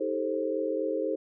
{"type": "chord", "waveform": "sine", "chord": "A half-diminished seventh", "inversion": "second", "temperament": "just", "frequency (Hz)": [316.8, 396, 440, 528], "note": ["Eb4", "G4", "A4", "C5"], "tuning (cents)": [31, 18, 0, 16], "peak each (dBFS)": [-33, -34, -32, -31], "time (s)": [0, 1.16], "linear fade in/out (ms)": 10, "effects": []}